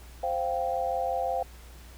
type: chord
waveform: sine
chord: C suspended fourth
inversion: none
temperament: equal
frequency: 523.3 / 698.5 / 784 Hz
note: C5 / F5 / G5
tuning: 0 / 0 / 0 cents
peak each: -31 / -30 / -31 dBFS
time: 0.23-1.43 s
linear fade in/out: 5 ms
effects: added 60 Hz sine -46 dBFS peak until 1.97 s + pink hiss -53 dBFS RMS until 1.97 s